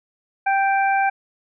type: harmonic tone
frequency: 784 Hz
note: G5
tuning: in tune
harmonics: 1 / 2 / 3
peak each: -17 / -23 / -27 dBFS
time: 0.46-1.1 s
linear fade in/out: 10 ms
effects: none